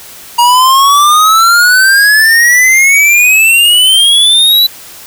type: exponential sweep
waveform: square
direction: up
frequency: 946 to 3990 Hz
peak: -4 dBFS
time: 0.38-4.67 s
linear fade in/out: 10 ms
effects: white hiss -31 dBFS RMS until 5.06 s